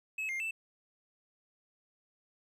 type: tone with pitch steps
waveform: triangle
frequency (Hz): 2580 / 2114 / 2653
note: E7 / C7 / E7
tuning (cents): -38 / +17 / +10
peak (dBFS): -32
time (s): 0.18-0.51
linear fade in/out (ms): 5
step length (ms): 110
effects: none